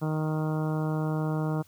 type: harmonic tone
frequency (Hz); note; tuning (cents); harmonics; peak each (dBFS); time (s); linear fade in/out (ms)
155.56; D#3; 0; 1 / 2 / 3 / 4 / 5 / 6 / 7 / 8 / 9; -27 / -33 / -37 / -39 / -41 / -43 / -44 / -45 / -46; 0.01-1.63; 20
effects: added 95 Hz sine -61 dBFS peak until 1.67 s + white hiss -61 dBFS RMS until 1.67 s